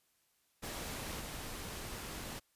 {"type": "noise with level steps", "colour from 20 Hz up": "pink", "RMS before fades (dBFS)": [-42, -44], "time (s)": [0.62, 2.4], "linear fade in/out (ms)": 20, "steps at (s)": 1.19, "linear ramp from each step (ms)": 20, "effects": ["white hiss -75 dBFS RMS until 2.55 s", "resampled to 32000 Hz"]}